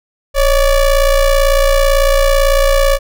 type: ring-modulated tone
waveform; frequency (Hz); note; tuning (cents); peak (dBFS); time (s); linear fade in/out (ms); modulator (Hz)
square; 290; D4; -22; -6; 0.34-2.99; 50; 261
effects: none